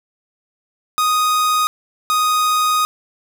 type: tone pair in turn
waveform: 45% pulse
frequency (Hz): 1244.5 / 1244.5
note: D#6 / D#6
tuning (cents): 0 / 0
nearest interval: unison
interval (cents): 0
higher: neither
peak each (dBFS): -14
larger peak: neither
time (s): 0.98-1.67 / 2.1-2.85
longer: second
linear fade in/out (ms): 0
effects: none